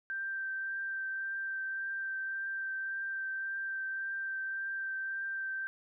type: tone with vibrato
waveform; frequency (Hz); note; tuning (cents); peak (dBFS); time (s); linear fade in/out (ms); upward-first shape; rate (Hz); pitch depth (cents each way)
sine; 1568; G6; 0; -34; 0.1-5.67; 0; triangle; 1.8; 13
effects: none